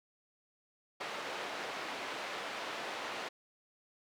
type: band-pass noise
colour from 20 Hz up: pink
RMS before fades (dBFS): -41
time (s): 1-3.29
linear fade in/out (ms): 10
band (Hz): 490 to 3400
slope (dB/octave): 12
effects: none